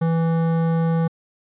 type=tone with hard clipping; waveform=sine; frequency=164.81 Hz; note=E3; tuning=in tune; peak=-19 dBFS; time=0.01-1.08 s; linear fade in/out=10 ms; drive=14 dB; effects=resampled to 8000 Hz